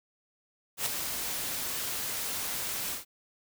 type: noise with ADSR envelope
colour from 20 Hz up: white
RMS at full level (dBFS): -28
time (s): 0.77-3.05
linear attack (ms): 92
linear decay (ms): 5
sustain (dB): -6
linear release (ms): 130
effects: none